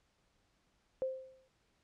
sine tone with exponential decay, 523.3 Hz, C5, in tune, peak -30 dBFS, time 1.02-1.48 s, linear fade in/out 0 ms, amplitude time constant 98 ms, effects pink hiss -75 dBFS RMS until 1.83 s + low-pass 7000 Hz 12 dB/octave

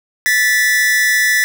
45% pulse tone pair together, 1751 / 1965.4 Hz, A6 / B6, -9 / -9 cents, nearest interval major second, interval 200 cents, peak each -14 dBFS, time 0.26-1.44 s, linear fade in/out 0 ms, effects none

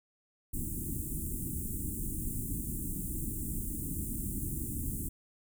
pink band-stop noise, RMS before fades -36 dBFS, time 0.53-5.09 s, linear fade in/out 10 ms, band 330 to 8000 Hz, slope 48 dB/octave, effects none

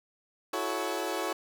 20% pulse chord, F# minor seventh, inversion third, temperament equal with one note detuned, 329.6 / 370 / 433.4 / 554.4 Hz, E4 / F#4 / A4 / C#5, 0 / 0 / -26 / 0 cents, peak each -31 dBFS, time 0.53-1.33 s, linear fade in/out 5 ms, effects none

